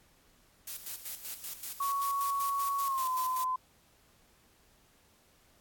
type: noise with tremolo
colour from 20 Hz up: blue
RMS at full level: -39 dBFS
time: 0.67-3.44 s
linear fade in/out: 5 ms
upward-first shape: square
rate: 5.2 Hz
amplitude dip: 65%
type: tone with pitch glide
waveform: sine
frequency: 1115 to 1022.5 Hz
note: C#6 to C6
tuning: +10 to -40 cents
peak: -29 dBFS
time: 1.8-3.56 s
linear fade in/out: 5 ms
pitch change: -150 cents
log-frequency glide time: 2.83-3.09 s
effects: pink hiss -65 dBFS RMS until 5.6 s + AAC 64 kbps